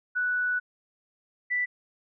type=tone pair in turn; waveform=sine; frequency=1480 / 1975.6 Hz; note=F#6 / B6; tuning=0 / 0 cents; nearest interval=perfect fourth; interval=500 cents; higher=second; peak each=-24 dBFS; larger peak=neither; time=0.15-0.6 / 1.5-1.66 s; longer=first; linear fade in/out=20 ms; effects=none